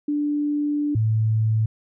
sine tone pair in turn, 293.7 / 110.01 Hz, D4 / A2, 0 / 0 cents, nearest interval octave + perfect fourth, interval 1700 cents, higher first, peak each -20 / -17 dBFS, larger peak second, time 0.08-0.95 / 0.95-1.66 s, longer first, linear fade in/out 5 ms, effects none

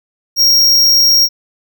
square tone, 5588 Hz, F8, in tune, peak -7 dBFS, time 0.36-1.29 s, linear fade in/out 50 ms, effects none

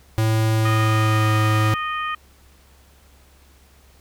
square tone with pitch glide, 110.5 to 107.91 Hz, A2 to A2, +8 to -33 cents, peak -17 dBFS, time 0.18-1.74 s, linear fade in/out 0 ms, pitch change -41 cents, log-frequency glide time 0.55-1.34 s
harmonic tone, 618 Hz, D#5, 12 cents flat, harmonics 2 / 3 / 4 / 5, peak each -24 / -30 / -33 / -36 dBFS, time 0.65-2.15 s, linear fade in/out 5 ms
effects added 68 Hz sine -51 dBFS peak until 4 s + pink hiss -55 dBFS RMS until 4 s

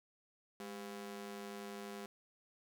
sawtooth ring-modulated tone, 303.2 Hz, D#4, 45 cents flat, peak -38 dBFS, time 0.6-2.06 s, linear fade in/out 2 ms, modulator 95.7 Hz, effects none

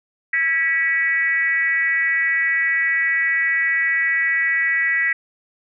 sine tone with frequency modulation, 1945 Hz, B6, 27 cents flat, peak -16 dBFS, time 0.33-5.13 s, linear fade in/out 5 ms, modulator 305 Hz, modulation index 0.81, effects none

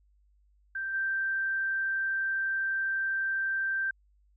sine tone with level steps, 1568 Hz, G6, in tune, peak -31 / -27 dBFS, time 0.75-3.91 s, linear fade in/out 5 ms, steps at 0.93 s, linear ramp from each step 20 ms, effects added 50 Hz sine -62 dBFS peak until 4.36 s

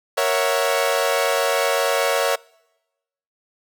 sawtooth chord, F# dominant seventh, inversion first, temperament equal, 466.2 / 554.4 / 659.3 / 740 Hz, A#4 / C#5 / E5 / F#5, 0 / 0 / 0 / 0 cents, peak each -20 / -17 / -20 / -23 dBFS, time 0.17-2.36 s, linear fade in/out 10 ms, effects noise-tail reverb RT60 1.0 s tail -26 dB re dry

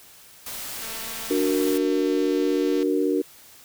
white noise, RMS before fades -34 dBFS, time 0.46-1.78 s, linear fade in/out 5 ms
click train, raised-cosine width 0.2 ms, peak -22 dBFS, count 453, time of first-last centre 0.82-2.829 s, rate 225 Hz
sine chord, D augmented, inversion none, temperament equal, 293.7 / 370 / 466.2 Hz, D4 / F#4 / A#4, 0 / 0 / 0 cents, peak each -23 / -24 / -25 dBFS, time 1.3-3.22 s, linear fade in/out 10 ms
effects white hiss -49 dBFS RMS until 3.64 s

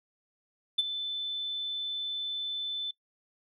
sine tone with ADSR envelope, 3520 Hz, A7, in tune, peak -18 dBFS, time 0.78-2.91 s, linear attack 11 ms, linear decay 25 ms, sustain -13 dB, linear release 4 ms, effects noise-tail reverb RT60 0.1 s tail -22 dB re dry + tanh soft clip ceiling -19 dBFS

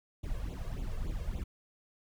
brown noise with flanger, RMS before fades -36 dBFS, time 0.23-1.44 s, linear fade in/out 10 ms, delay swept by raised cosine 0.28 to 1.88 ms, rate 3.5 Hz, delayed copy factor +1, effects none

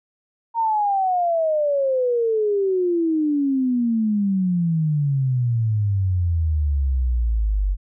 sine exponential sweep, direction down, 932.3 to 46.38 Hz, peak -17 dBFS, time 0.54-7.77 s, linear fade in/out 50 ms, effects none

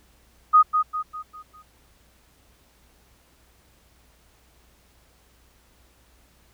sine tone with echo, 1244.5 Hz, D#6, in tune, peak -10 dBFS, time 0.53-0.63 s, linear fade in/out 20 ms, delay 200 ms, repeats 5, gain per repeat -7 dB, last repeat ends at 1.63 s, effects added 60 Hz sine -60 dBFS peak until 6.53 s + pink hiss -60 dBFS RMS until 6.53 s

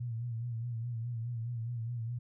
sine tone with vibrato, 117.3 Hz, A#2, 11 cents sharp, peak -34 dBFS, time 0-2.19 s, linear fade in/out 10 ms, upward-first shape sine, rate 4.8 Hz, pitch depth 71 cents each way, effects none

